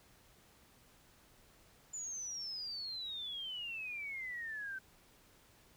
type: exponential sweep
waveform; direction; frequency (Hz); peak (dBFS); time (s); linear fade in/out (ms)
sine; down; 7090 to 1528; -40; 1.93-4.79; 10
effects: pink hiss -65 dBFS RMS until 5.76 s